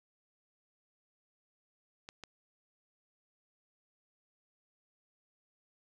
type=clicks; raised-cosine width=0.2 ms; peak=-28 dBFS; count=2; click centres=2.089 / 2.237 s; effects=none